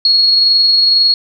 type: tone with amplitude modulation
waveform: sine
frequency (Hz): 4319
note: C#8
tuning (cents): -46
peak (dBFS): -6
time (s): 0.05-1.14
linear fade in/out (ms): 2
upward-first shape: sine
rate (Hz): 22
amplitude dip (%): 25
effects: none